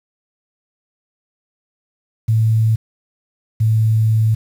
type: tone pair in turn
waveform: sine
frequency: 111.2 / 110.43 Hz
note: A2 / A2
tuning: +19 / +7 cents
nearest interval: unison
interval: 12 cents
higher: first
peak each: -11 dBFS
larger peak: neither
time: 2.28-2.76 / 3.6-4.35 s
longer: second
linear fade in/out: 10 ms
effects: 7-bit